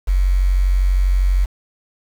sine tone with quantisation, 46.25 Hz, F#1, in tune, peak -12 dBFS, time 0.07-1.46 s, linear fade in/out 20 ms, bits 6, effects none

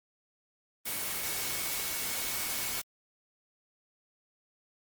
sine tone in noise, 2217 Hz, C#7, in tune, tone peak -45 dBFS, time 0.85-2.82 s, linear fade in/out 20 ms, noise white, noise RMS -34 dBFS, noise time 0.85-2.82 s, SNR -14 dB, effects Opus 24 kbps

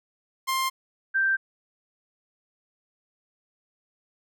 sawtooth / sine tone pair in turn, 1055 / 1568.9 Hz, C6 / G6, +14 / +1 cents, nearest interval perfect fifth, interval 687 cents, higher second, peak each -20 dBFS, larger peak neither, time 0.47-0.7 / 1.14-1.37 s, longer neither, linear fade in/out 20 ms, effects none

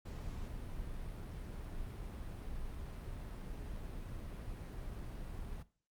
brown noise, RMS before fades -44 dBFS, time 0.05-5.63 s, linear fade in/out 10 ms, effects noise-tail reverb RT60 0.4 s tail -18 dB re dry + Opus 48 kbps

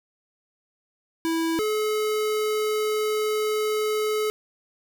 square tone pair in turn, 327.8 / 428.2 Hz, E4 / A4, -10 / -47 cents, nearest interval perfect fourth, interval 463 cents, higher second, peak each -23 dBFS, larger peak neither, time 1.25-1.59 / 1.59-4.3 s, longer second, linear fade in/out 0 ms, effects none

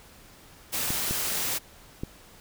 white noise, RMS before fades -29 dBFS, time 0.72-1.59 s, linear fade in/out 20 ms
clicks, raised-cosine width 3 ms, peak -18 dBFS, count 3, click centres 0.905 / 1.11 / 2.035 s
effects pink hiss -52 dBFS RMS until 2.4 s

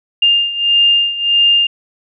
sine beating tone pair, 2807 / 2808.6 Hz, F7 / F7, +8 / +9 cents, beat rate 1.6 Hz, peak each -11 / -15 dBFS, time 0.22-1.67 s, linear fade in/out 5 ms, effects none

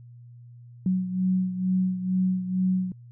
sine beating tone pair, 185 / 187.2 Hz, F#3 / F#3, 0 / +20 cents, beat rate 2.2 Hz, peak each -23 / -29 dBFS, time 0.86-2.92 s, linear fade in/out 2 ms, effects added 120 Hz sine -44 dBFS peak until 3.11 s

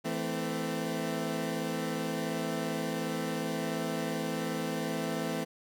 20% pulse chord, A minor, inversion second, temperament equal with one note detuned, 164.81 / 220 / 258.6 Hz, E3 / A3 / C4, 0 / 0 / -20 cents, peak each -31 dBFS, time 0.04-5.45 s, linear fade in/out 20 ms, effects none

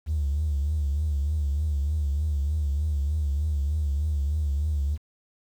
triangle tone with vibrato, 73.42 Hz, D2, in tune, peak -19 dBFS, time 0.06-4.98 s, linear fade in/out 50 ms, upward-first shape triangle, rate 3.3 Hz, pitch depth 120 cents each way, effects tanh soft clip ceiling -20 dBFS + 9-bit

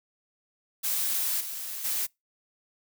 blue noise with level steps, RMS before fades -28 / -36 / -29 dBFS, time 0.83-2.07 s, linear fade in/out 20 ms, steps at 1.4 / 1.84 s, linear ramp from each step 10 ms, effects noise-tail reverb RT60 0.2 s tail -26 dB re dry

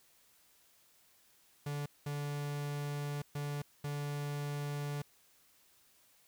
45% pulse tone bursts at uneven times, 145 Hz, D3, 22 cents flat, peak -36 dBFS, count 4, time 1.66-1.86 / 2.06-3.22 / 3.35-3.62 / 3.84-5.02 s, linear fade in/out 5 ms, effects white hiss -67 dBFS RMS until 6.27 s

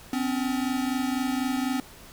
square tone pair together, 255.7 / 279.7 Hz, C4 / C#4, -40 / +16 cents, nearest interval major second, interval 156 cents, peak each -27 / -31 dBFS, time 0.13-1.8 s, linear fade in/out 2 ms, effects pink hiss -48 dBFS RMS until 2.12 s

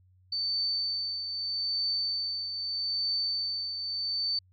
sine tone with tremolo, 4547 Hz, C#8, 43 cents sharp, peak -26 dBFS, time 0.32-4.39 s, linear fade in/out 5 ms, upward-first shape triangle, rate 0.8 Hz, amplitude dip 55%, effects added 92 Hz sine -59 dBFS peak until 4.52 s

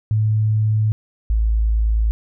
sine tone pair in turn, 108.1 / 54.68 Hz, A2 / A1, -30 / -10 cents, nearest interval octave, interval 1180 cents, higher first, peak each -14 dBFS, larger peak neither, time 0.11-0.92 / 1.3-2.11 s, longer neither, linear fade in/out 0 ms, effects none

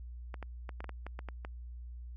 clicks, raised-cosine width 0.5 ms, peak -27 dBFS, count 10, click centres 0.342 / 0.427 / 0.692 / 0.805 / 0.843 / 0.893 / 1.066 / 1.191 / 1.287 / 1.449 s, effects added 60 Hz sine -42 dBFS peak until 2.16 s + MP3 64 kbps

